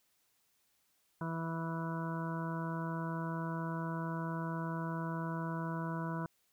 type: harmonic tone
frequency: 164.4 Hz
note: E3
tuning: 4 cents flat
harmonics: 1 / 2 / 3 / 4 / 6 / 7 / 8 / 9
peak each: -37 / -44 / -50 / -47 / -43 / -52 / -50 / -48 dBFS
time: 1.21-6.26 s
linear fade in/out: 2 ms
effects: white hiss -75 dBFS RMS until 6.52 s